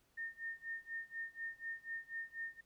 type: tone with tremolo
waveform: sine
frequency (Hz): 1825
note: A#6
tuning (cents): -37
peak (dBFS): -39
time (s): 0.17-2.61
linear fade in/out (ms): 10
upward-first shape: sine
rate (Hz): 4.1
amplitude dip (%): 95
effects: pink hiss -75 dBFS RMS until 2.65 s